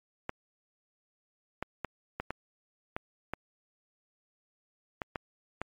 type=clicks; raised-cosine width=0.5 ms; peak=-18 dBFS; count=10; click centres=0.294 / 1.626 / 1.847 / 2.2 / 2.306 / 2.965 / 3.336 / 5.018 / 5.158 / 5.616 s; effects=MP3 64 kbps